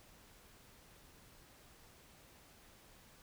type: silence
effects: pink hiss -62 dBFS RMS until 3.22 s